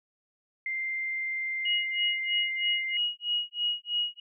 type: tone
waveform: sine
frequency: 2093 Hz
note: C7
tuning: in tune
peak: -29 dBFS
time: 0.66-2.97 s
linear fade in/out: 2 ms
type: tone with tremolo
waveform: sine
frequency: 2894 Hz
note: F#7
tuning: 39 cents flat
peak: -24 dBFS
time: 1.65-4.2 s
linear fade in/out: 5 ms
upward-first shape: sine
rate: 3.1 Hz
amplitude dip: 100%
effects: none